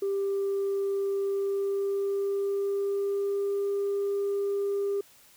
sine tone with pitch glide, 395.1 to 400.4 Hz, G4 to G4, +14 to +37 cents, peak -24 dBFS, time 0.02-5.01 s, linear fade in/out 5 ms, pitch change +23 cents, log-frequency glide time 1.27-3.7 s, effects tanh soft clip ceiling -23 dBFS + white hiss -57 dBFS RMS until 5.36 s

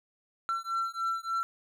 triangle beating tone pair, 1348 / 1351.4 Hz, E6 / E6, +38 / +43 cents, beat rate 3.4 Hz, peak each -31 / -31 dBFS, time 0.49-1.43 s, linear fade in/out 0 ms, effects none

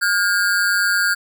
square ring-modulated tone, 1519 Hz, F#6, 45 cents sharp, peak -13 dBFS, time 0.01-1.15 s, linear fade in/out 20 ms, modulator 95.7 Hz, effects none

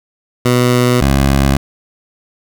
15% pulse tone pair in turn, 123.47 / 68.46 Hz, B2 / C#2, 0 / -21 cents, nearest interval minor seventh, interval 1021 cents, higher first, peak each -3 dBFS, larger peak neither, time 0.45-1.01 / 1.01-1.57 s, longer neither, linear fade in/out 5 ms, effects none

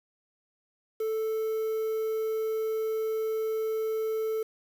triangle tone with quantisation, 440 Hz, A4, in tune, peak -25 dBFS, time 1-4.43 s, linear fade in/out 5 ms, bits 8, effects none

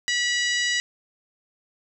harmonic tone, 973 Hz, B5, 26 cents flat, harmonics 2 / 3 / 4 / 5 / 6 / 7 / 8, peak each -24 / -28 / -30 / -32 / -34 / -35 / -36 dBFS, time 0.08-0.8 s, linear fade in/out 0 ms, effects none

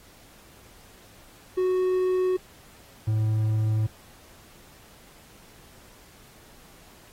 triangle tone pair in turn, 369.2 / 108.75 Hz, F#4 / A2, -4 / -20 cents, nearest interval octave + major sixth, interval 2116 cents, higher first, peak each -19 dBFS, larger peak neither, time 1.57-2.37 / 3.07-3.87 s, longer neither, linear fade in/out 10 ms, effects pink hiss -53 dBFS RMS until 7.12 s + AAC 48 kbps

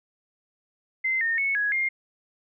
sine tone with pitch steps, 2071 / 1831 / 2205 / 1668 / 2120 Hz, C7 / A#6 / C#7 / G#6 / C7, -18 / -32 / -10 / +7 / +22 cents, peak -22 dBFS, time 1.04-1.89 s, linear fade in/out 10 ms, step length 170 ms, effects none

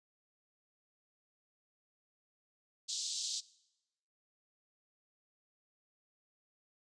pink band-pass noise, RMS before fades -39 dBFS, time 2.88-3.41 s, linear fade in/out 20 ms, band 3600 to 7700 Hz, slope 48 dB/octave, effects noise-tail reverb RT60 0.9 s tail -21 dB re dry + resampled to 22050 Hz

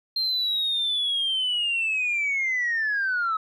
sine linear sweep, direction down, 4186 to 1275 Hz, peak -21 dBFS, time 0.16-3.37 s, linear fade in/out 5 ms, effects tanh soft clip ceiling -19 dBFS

